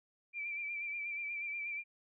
sine tone with vibrato, 2349 Hz, D7, in tune, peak -37 dBFS, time 0.33-1.84 s, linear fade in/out 50 ms, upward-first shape sine, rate 8.3 Hz, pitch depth 41 cents each way, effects none

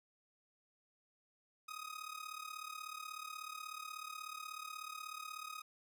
sawtooth tone with amplitude modulation, 1254 Hz, D#6, 13 cents sharp, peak -38 dBFS, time 1.68-5.62 s, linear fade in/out 10 ms, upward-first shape sine, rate 36.4 Hz, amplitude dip 80%, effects none

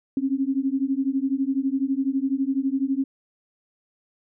sine beating tone pair, 264.2 / 276.2 Hz, C4 / C#4, +17 / -6 cents, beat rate 12 Hz, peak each -24 dBFS, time 0.17-3.04 s, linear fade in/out 2 ms, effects none

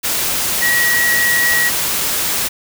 sine tone in noise, 1915 Hz, A#6, 46 cents sharp, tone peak -13 dBFS, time 0.61-1.7 s, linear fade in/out 20 ms, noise white, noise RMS -18 dBFS, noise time 0.03-2.49 s, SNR +2 dB, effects none

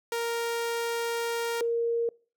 sawtooth / sine tone pair in turn, 466.2 / 466.2 Hz, A#4 / A#4, 0 / 0 cents, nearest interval unison, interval 0 cents, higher neither, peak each -24 dBFS, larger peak neither, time 0.12-1.61 / 1.61-2.09 s, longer first, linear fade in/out 2 ms, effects noise-tail reverb RT60 0.4 s tail -25 dB re dry

